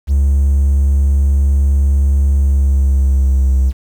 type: tone with pitch glide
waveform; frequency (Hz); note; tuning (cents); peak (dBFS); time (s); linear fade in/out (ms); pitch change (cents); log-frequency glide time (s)
triangle; 69.6 to 65.81; C#2 to C2; +8 to +11; -6; 0.07-3.73; 50; -97; 2.35-3.61
effects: tanh soft clip ceiling -3 dBFS + 7-bit